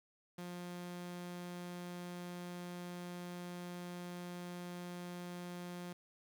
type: tone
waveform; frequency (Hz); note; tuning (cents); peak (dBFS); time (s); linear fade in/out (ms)
sawtooth; 176.7; F3; +21; -40; 0.38-5.93; 5
effects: 11-bit